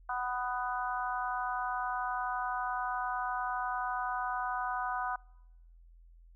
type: harmonic tone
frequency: 248.4 Hz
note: B3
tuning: 10 cents sharp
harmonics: 3 / 4 / 5 / 6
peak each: -36 / -37 / -38 / -39 dBFS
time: 0.09-5.16 s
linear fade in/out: 5 ms
effects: noise-tail reverb RT60 0.9 s tail -26 dB re dry + added 42 Hz sine -54 dBFS peak until 6.35 s